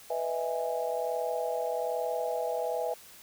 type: chord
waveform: sine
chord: E major seventh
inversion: second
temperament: just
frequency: 494.4 / 618.1 / 659.3 / 824.1 Hz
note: B4 / D#5 / E5 / G#5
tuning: +2 / -12 / 0 / -14 cents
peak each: -33 / -37 / -33 / -36 dBFS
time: 0.1-2.94 s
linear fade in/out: 5 ms
effects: white hiss -52 dBFS RMS until 3.22 s